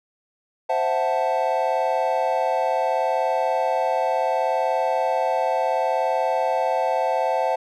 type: chord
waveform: triangle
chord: F# half-diminished seventh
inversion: second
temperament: equal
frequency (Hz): 523.3 / 659.3 / 740 / 880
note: C5 / E5 / F#5 / A5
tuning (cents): 0 / 0 / 0 / 0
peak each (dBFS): -23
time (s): 0.69-7.56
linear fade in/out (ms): 10
effects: none